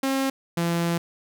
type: tone pair in turn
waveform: sawtooth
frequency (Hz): 268.9 / 169.88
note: C4 / F3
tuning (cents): +47 / -48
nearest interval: minor sixth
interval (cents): 795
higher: first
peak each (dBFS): -18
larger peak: neither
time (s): 0.03-0.3 / 0.57-0.98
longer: second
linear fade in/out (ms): 5
effects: none